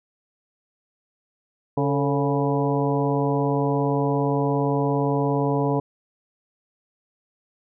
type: harmonic tone with a mistuned harmonic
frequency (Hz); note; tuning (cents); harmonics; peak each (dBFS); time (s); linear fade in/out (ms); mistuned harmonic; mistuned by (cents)
140; C#3; +18; 1 / 2 / 3 / 4 / 5 / 6 / 7; -24 / -25 / -25 / -30 / -31 / -32 / -30; 1.77-5.8; 5; 3; +70
effects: none